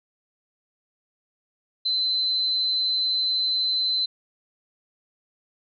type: tone with amplitude modulation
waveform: sine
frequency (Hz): 4056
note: B7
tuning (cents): +45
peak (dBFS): -19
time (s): 1.85-4.06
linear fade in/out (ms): 10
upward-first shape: sine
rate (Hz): 193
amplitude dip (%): 40
effects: none